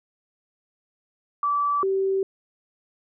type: tone pair in turn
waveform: sine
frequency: 1157 / 386.1 Hz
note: D6 / G4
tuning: -26 / -26 cents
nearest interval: octave + perfect fifth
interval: 1900 cents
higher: first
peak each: -20 dBFS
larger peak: neither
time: 1.43-1.83 / 1.83-2.23 s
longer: neither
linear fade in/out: 2 ms
effects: none